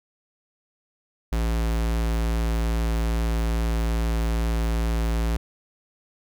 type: tone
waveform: square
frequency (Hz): 56.4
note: A1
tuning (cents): +44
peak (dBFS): -22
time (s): 1.32-5.37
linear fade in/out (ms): 5
effects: none